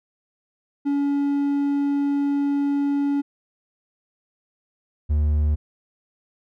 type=tone pair in turn; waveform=triangle; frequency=283.3 / 75.04 Hz; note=C#4 / D2; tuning=+38 / +38 cents; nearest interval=octave + major seventh; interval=2300 cents; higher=first; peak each=-17 / -15 dBFS; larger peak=second; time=0.85-3.22 / 5.09-5.56 s; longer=first; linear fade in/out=20 ms; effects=none